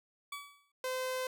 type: tone with exponential decay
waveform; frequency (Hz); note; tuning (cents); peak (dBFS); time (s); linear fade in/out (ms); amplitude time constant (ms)
20% pulse; 1142; D6; -49; -33; 0.32-0.72; 5; 86
type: tone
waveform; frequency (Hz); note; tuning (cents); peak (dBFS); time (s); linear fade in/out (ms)
sawtooth; 514; C5; -31; -30; 0.84-1.27; 2
effects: none